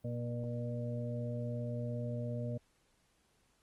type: harmonic tone with a mistuned harmonic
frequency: 119.9 Hz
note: A#2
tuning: 49 cents sharp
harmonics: 1 / 2 / 4 / 5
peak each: -37 / -42 / -46 / -44 dBFS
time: 0.04-2.58 s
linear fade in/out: 10 ms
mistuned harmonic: 2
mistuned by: -16 cents
effects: pink hiss -73 dBFS RMS until 3.62 s + Opus 32 kbps